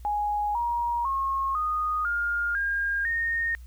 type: tone with pitch steps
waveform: sine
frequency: 830.6 / 948.6 / 1083.4 / 1237.3 / 1413.1 / 1613.9 / 1843.2 Hz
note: G#5 / A#5 / C#6 / D#6 / F6 / G6 / A#6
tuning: 0 / +30 / -40 / -10 / +20 / +50 / -20 cents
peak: -24 dBFS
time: 0.05-3.55 s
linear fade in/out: 0 ms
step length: 500 ms
effects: added 60 Hz sine -41 dBFS peak until 3.66 s + white hiss -62 dBFS RMS until 3.66 s